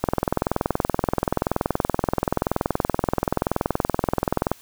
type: click train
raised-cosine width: 1 ms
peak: -5 dBFS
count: 95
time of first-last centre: 0.04-4.516 s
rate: 21 Hz
effects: white hiss -50 dBFS RMS until 4.61 s